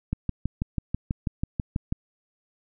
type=click train; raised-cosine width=5 ms; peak=-13 dBFS; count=12; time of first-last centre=0.13-1.924 s; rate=6.13 Hz; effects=none